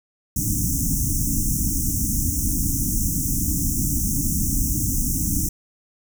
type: band-stop noise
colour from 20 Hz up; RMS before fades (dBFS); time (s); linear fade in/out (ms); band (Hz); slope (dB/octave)
pink; -22; 0.36-5.49; 5; 310 to 5700; 96
effects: none